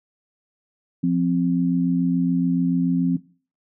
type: tone pair together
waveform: sine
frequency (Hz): 174.6 / 261.6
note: F3 / C4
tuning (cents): 0 / 0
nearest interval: perfect fifth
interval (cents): 700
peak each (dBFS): -20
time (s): 1.03-3.17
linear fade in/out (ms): 10
effects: noise-tail reverb RT60 0.4 s tail -19 dB re dry